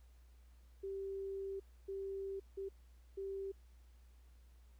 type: tone bursts at uneven times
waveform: sine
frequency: 390 Hz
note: G4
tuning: 9 cents flat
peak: -40 dBFS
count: 4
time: 0.83-1.6 / 1.88-2.4 / 2.57-2.69 / 3.17-3.52 s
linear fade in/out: 10 ms
effects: added 60 Hz sine -59 dBFS peak until 4.79 s + pink hiss -75 dBFS RMS until 4.79 s